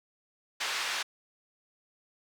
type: band-pass noise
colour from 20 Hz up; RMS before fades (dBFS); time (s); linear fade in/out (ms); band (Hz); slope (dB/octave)
pink; -33; 0.6-1.03; 10; 1300 to 5200; 12
effects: none